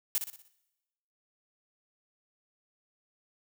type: noise with echo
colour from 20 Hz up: blue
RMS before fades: -28 dBFS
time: 0.15-0.18 s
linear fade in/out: 0 ms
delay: 60 ms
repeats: 5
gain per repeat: -7 dB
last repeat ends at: 0.48 s
effects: noise-tail reverb RT60 1.0 s tail -21 dB re dry